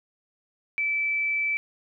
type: tone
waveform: sine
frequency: 2316 Hz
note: D7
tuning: 25 cents flat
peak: -23 dBFS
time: 0.78-1.57 s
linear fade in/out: 0 ms
effects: none